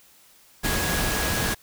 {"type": "tone in noise", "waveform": "sine", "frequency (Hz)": 1661.2, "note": "G#6", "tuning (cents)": 0, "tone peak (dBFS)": -31, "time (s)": [0.63, 1.55], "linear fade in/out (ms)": 20, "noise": "pink", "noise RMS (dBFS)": -25, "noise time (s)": [0.63, 1.55], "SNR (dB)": -9, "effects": ["white hiss -55 dBFS RMS until 1.62 s"]}